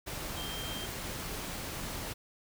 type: tone in noise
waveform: sine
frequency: 3170 Hz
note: G7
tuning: 19 cents sharp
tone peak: -41 dBFS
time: 0.36-0.87 s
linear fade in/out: 20 ms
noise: pink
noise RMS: -39 dBFS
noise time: 0.06-2.14 s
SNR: -5 dB
effects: none